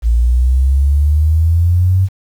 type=exponential sweep; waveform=sine; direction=up; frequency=56.2 to 96.4 Hz; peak=-8 dBFS; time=0.02-2.09 s; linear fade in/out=50 ms; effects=7-bit